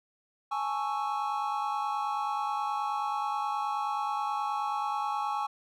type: chord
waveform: triangle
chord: A major seventh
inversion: third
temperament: equal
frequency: 830.6 / 880 / 1108.7 / 1318.5 Hz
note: G#5 / A5 / C#6 / E6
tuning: 0 / 0 / 0 / 0 cents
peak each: -30 / -36 / -32 / -36 dBFS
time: 0.51-5.47 s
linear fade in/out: 10 ms
effects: none